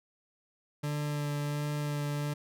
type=tone with vibrato; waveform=40% pulse; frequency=146.83 Hz; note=D3; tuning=in tune; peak=-30 dBFS; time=0.83-2.34 s; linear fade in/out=10 ms; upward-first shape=sine; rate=1.4 Hz; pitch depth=13 cents each way; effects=none